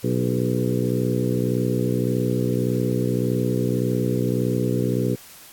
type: harmonic tone with a mistuned harmonic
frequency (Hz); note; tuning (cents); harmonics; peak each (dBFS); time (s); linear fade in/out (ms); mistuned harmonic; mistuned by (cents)
61.74; B1; 0; 2 / 3 / 4 / 5 / 6 / 7 / 8; -24 / -26 / -27 / -28 / -29 / -29 / -30; 0.03-5.16; 20; 7; -32
effects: white hiss -45 dBFS RMS until 5.52 s + AAC 64 kbps